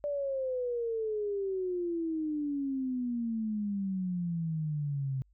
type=exponential sweep; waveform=sine; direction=down; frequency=587.3 to 130.81 Hz; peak=-30 dBFS; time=0.04-5.22 s; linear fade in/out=0 ms; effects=added 50 Hz sine -62 dBFS peak until 5.33 s